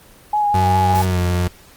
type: tone with vibrato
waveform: sine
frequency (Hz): 832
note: G#5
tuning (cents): +3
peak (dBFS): -14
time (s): 0.33-1.02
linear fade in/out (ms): 5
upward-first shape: sine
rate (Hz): 4.9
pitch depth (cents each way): 24
type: tone with pitch glide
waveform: 35% pulse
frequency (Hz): 93.3 to 89.09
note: F#2 to F2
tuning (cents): +15 to +35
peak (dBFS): -14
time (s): 0.54-1.48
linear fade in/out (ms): 5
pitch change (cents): -80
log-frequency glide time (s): 1.05-1.19
type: noise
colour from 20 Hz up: white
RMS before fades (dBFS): -31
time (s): 0.95-1.05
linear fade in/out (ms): 2
effects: pink hiss -46 dBFS RMS until 1.76 s + Opus 24 kbps